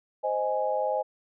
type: chord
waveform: sine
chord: Ab major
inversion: first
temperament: equal with one note detuned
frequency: 521.1 / 622.3 / 830.6 Hz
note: C5 / Eb5 / Ab5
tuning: -7 / 0 / 0 cents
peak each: -29 / -29 / -29 dBFS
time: 0.23-1.03 s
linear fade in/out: 20 ms
effects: none